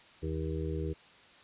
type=harmonic tone; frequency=79.3 Hz; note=D#2; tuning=33 cents sharp; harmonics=1 / 2 / 4 / 5 / 6; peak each=-35 / -38 / -40 / -39 / -42 dBFS; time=0.22-0.94 s; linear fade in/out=20 ms; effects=white hiss -57 dBFS RMS until 1.43 s + resampled to 8000 Hz